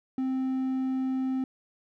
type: tone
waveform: triangle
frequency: 261.6 Hz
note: C4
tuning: in tune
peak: -24 dBFS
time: 0.18-1.44 s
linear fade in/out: 2 ms
effects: none